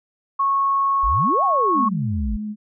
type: tone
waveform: sine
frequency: 1100 Hz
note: C#6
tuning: 14 cents flat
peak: -16 dBFS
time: 0.39-1.89 s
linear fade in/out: 10 ms
type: exponential two-way sweep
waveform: sine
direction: up then down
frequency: 38.28 to 830.6 to 45.76 Hz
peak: -21 dBFS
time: 1.03-2.37 s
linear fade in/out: 10 ms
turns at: 1.44 s
type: tone with vibrato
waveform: sine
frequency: 211.6 Hz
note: G#3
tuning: 33 cents sharp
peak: -25 dBFS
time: 1.74-2.56 s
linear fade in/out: 50 ms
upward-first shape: square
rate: 7.5 Hz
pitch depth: 9 cents each way
effects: none